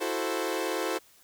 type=chord; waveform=sawtooth; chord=F# half-diminished seventh; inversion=third; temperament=equal; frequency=329.6 / 370 / 440 / 523.3 Hz; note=E4 / F#4 / A4 / C5; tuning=0 / 0 / 0 / 0 cents; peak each=-30 dBFS; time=0-0.99 s; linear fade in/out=20 ms; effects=white hiss -59 dBFS RMS until 1.23 s